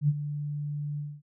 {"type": "tone with ADSR envelope", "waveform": "sine", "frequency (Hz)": 146.83, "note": "D3", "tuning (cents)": 0, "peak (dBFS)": -18, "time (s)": [0.01, 1.22], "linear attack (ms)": 75, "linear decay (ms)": 42, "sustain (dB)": -12, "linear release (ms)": 240, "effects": []}